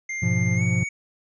square tone with pitch glide, 2100 to 2238 Hz, C7 to C#7, +6 to +16 cents, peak -28 dBFS, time 0.09-0.89 s, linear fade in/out 5 ms, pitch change +110 cents, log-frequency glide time 0.56-0.62 s
triangle chord, F diminished, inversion first, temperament equal, 103.83 / 123.47 / 174.61 Hz, Ab2 / Cb3 / F3, 0 / 0 / 0 cents, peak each -22 / -22 / -22 dBFS, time 0.22-0.84 s, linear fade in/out 10 ms
effects resampled to 16000 Hz

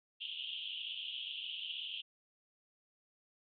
pink band-pass noise, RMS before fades -43 dBFS, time 0.2-2.02 s, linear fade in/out 20 ms, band 2800 to 3400 Hz, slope 96 dB/octave, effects none

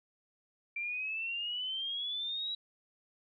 sine exponential sweep, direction up, 2349 to 3904 Hz, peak -34 dBFS, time 0.76-2.55 s, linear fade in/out 5 ms, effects none

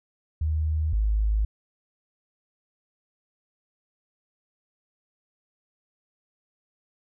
sine tone pair in turn, 77.78 / 52.86 Hz, D#2 / G#1, 0 / +31 cents, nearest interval perfect fifth, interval 669 cents, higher first, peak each -22 / -20 dBFS, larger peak second, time 0.41-0.93 / 0.93-1.45 s, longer neither, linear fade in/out 5 ms, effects none

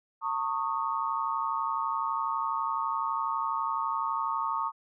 sine tone cluster, 906 / 1107 / 1239 Hz, A#5 / C#6 / D#6, -50 / -3 / -8 cents, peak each -32 / -31 / -33 dBFS, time 0.21-4.72 s, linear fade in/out 50 ms, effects none

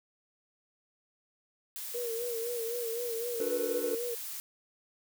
blue noise, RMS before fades -40 dBFS, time 1.76-4.4 s, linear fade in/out 0 ms
sine tone with vibrato, 468.9 Hz, A#4, 10 cents sharp, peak -33 dBFS, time 1.94-4.15 s, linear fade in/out 10 ms, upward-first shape sine, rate 3.9 Hz, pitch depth 65 cents each way
triangle chord, B minor seventh, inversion first, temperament equal with one note detuned, 293.7 / 363.4 / 440 / 493.9 Hz, D4 / F#4 / A4 / B4, 0 / -31 / 0 / 0 cents, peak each -38 / -38 / -36 / -32 dBFS, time 3.4-3.95 s, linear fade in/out 2 ms
effects none

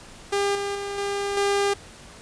sawtooth tone with level steps, 401.3 Hz, G4, 41 cents sharp, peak -17 / -22 / -25 / -21 / -16 dBFS, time 0.32-1.74 s, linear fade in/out 10 ms, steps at 0.55 / 0.75 / 0.98 / 1.37 s, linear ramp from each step 2 ms, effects pink hiss -45 dBFS RMS until 2.21 s + resampled to 22050 Hz

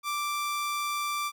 sawtooth tone, 1174.7 Hz, D6, in tune, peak -25 dBFS, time 0.03-1.32 s, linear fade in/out 50 ms, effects none

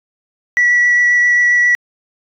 sine tone with vibrato, 1946 Hz, B6, 26 cents flat, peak -7 dBFS, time 0.57-1.75 s, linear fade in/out 0 ms, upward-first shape sine, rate 7.5 Hz, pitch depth 8 cents each way, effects tanh soft clip ceiling -6 dBFS

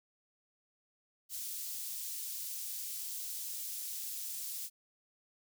white high-pass noise, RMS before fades -41 dBFS, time 1.29-4.7 s, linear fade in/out 50 ms, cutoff 5000 Hz, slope 12 dB/octave, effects none

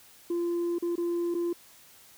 sine tone with dropouts, 344.5 Hz, F4, 24 cents flat, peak -24 dBFS, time 0.3-1.53 s, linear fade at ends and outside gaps 5 ms, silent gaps 0.785-0.824 / 0.956-0.979 / 1.343-1.349 s, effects tanh soft clip ceiling -25 dBFS + white hiss -55 dBFS RMS until 2.17 s

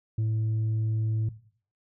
sine tone, 110 Hz, A2, in tune, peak -21 dBFS, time 0.18-1.29 s, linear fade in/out 5 ms, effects noise-tail reverb RT60 0.5 s tail -17 dB re dry + tanh soft clip ceiling -23 dBFS

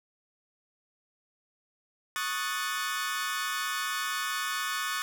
sawtooth chord, D# half-diminished seventh, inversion third, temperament equal, 1108.7 / 1244.5 / 1480 / 1760 Hz, C#6 / D#6 / F#6 / A6, 0 / 0 / 0 / 0 cents, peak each -32 dBFS, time 2.16-5.02 s, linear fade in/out 0 ms, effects none

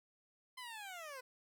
15% pulse linear sweep, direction down, 1036 to 493.9 Hz, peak -40 dBFS, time 0.57-1.21 s, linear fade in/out 10 ms, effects none

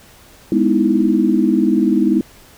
sine chord, E major seventh, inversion first, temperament just, 206 / 247.2 / 309 / 329.6 Hz, G#3 / B3 / D#4 / E4, -14 / +2 / -12 / 0 cents, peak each -17 dBFS, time 0.52-2.21 s, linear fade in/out 2 ms, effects pink hiss -45 dBFS RMS until 2.57 s

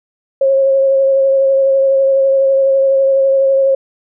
sine tone with vibrato, 541 Hz, C#5, 42 cents flat, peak -8 dBFS, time 0.41-3.75 s, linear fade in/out 5 ms, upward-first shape sine, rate 12 Hz, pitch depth 17 cents each way, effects none

